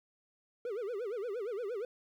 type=tone with vibrato; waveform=triangle; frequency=440 Hz; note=A4; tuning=in tune; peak=-33 dBFS; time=0.65-1.85 s; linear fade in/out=2 ms; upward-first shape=sine; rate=8.6 Hz; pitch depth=230 cents each way; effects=12-bit